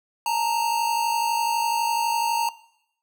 square tone pair together, 874 / 926 Hz, A5 / A#5, -12 / -12 cents, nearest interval minor second, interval 100 cents, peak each -28 / -24 dBFS, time 0.26-2.49 s, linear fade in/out 2 ms, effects noise-tail reverb RT60 0.8 s tail -19 dB re dry

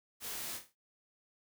white noise with echo, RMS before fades -42 dBFS, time 0.2-0.6 s, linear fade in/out 50 ms, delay 26 ms, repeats 6, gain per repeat -6 dB, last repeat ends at 0.756 s, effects none

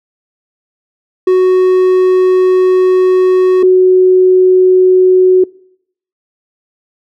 triangle / sine tone pair in turn, 370 / 370 Hz, F#4 / F#4, 0 / 0 cents, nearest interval unison, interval 0 cents, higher neither, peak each -3 dBFS, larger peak neither, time 1.27-3.63 / 3.63-5.44 s, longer first, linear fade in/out 5 ms, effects noise-tail reverb RT60 0.7 s tail -24 dB re dry

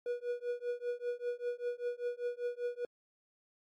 triangle tone with tremolo, 484.8 Hz, B4, 32 cents flat, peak -29 dBFS, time 0.06-2.85 s, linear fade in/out 2 ms, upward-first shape triangle, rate 5.1 Hz, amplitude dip 100%, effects AAC 64 kbps

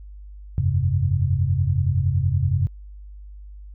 sine chord, F suspended second, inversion none, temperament equal with one note detuned, 87.31 / 98 / 133.64 Hz, F2 / G2 / C3, 0 / 0 / +37 cents, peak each -22 dBFS, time 0.58-2.67 s, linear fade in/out 0 ms, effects added 50 Hz sine -37 dBFS peak until 3.74 s

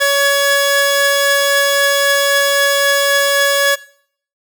sawtooth tone pair together, 561.4 / 1688 Hz, C#5 / G#6, +22 / +28 cents, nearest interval octave + perfect fifth, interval 1906 cents, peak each -10 dBFS, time 0-3.76 s, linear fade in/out 20 ms, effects noise-tail reverb RT60 0.6 s tail -20 dB re dry

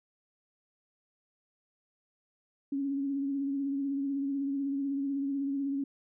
sine tone with vibrato, 277.2 Hz, C#4, in tune, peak -29 dBFS, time 2.72-5.84 s, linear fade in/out 5 ms, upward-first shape sine, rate 16 Hz, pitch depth 34 cents each way, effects none

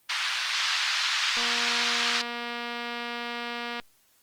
white band-pass noise, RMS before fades -27 dBFS, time 0.09-2.22 s, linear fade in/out 10 ms, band 1100 to 4700 Hz, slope 24 dB/octave
click train, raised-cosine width 0.3 ms, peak -18 dBFS, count 579, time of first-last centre 1.37-3.799 s, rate 238 Hz
effects white hiss -64 dBFS RMS until 4.22 s + Opus 32 kbps

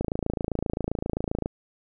click train, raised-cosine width 2 ms, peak -13 dBFS, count 41, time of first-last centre 0.01-1.459 s, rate 27.6 Hz, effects none

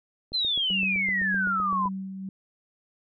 click train, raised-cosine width 2 ms, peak -28 dBFS, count 13, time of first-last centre 0.32-1.856 s, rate 7.81 Hz
sine exponential sweep, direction down, 4186 to 976 Hz, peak -23 dBFS, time 0.33-1.89 s, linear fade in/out 20 ms
sine tone with tremolo, 191.5 Hz, G3, 40 cents flat, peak -29 dBFS, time 0.7-2.29 s, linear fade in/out 2 ms, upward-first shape sine, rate 1.9 Hz, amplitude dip 45%
effects none

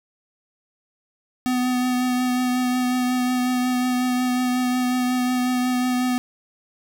square tone with vibrato, 250.6 Hz, B3, 25 cents sharp, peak -20 dBFS, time 1.46-6.18 s, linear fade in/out 0 ms, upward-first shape triangle, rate 5.5 Hz, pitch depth 19 cents each way, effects 9-bit

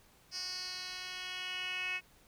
10% pulse tone with band-pass filter sweep, 366.8 Hz, F#4, 15 cents flat, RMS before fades -40 dBFS, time 0.31-2.01 s, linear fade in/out 50 ms, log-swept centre 5000 to 2500 Hz, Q 5.9, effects pink hiss -64 dBFS RMS until 2.27 s

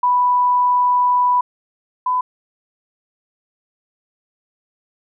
sine tone pair in turn, 987.8 / 1003.3 Hz, B5 / B5, 0 / +27 cents, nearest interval unison, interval 27 cents, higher second, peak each -12 / -15 dBFS, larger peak first, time 0.03-1.41 / 2.06-2.21 s, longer first, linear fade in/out 5 ms, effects none

